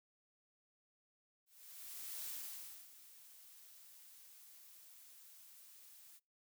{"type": "noise with ADSR envelope", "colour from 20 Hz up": "blue", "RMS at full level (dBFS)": -45, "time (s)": [1.46, 6.2], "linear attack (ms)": 810, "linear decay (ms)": 600, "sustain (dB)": -15, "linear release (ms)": 36, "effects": ["noise-tail reverb RT60 0.3 s tail -26 dB re dry"]}